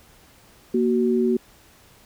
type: tone pair together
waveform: sine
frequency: 235 / 374.1 Hz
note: A#3 / F#4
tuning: +14 / +19 cents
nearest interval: minor sixth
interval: 805 cents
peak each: -20 / -20 dBFS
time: 0.74-1.37 s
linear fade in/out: 5 ms
effects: pink hiss -53 dBFS RMS until 2.05 s